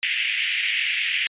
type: band-pass noise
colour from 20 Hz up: white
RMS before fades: -24 dBFS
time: 0.03-1.27 s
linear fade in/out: 0 ms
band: 1900 to 3100 Hz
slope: 48 dB/octave
effects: resampled to 8000 Hz